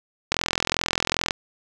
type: click train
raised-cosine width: 0.2 ms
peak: -3 dBFS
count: 43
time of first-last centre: 0.32-1.308 s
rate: 42.5 Hz
effects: none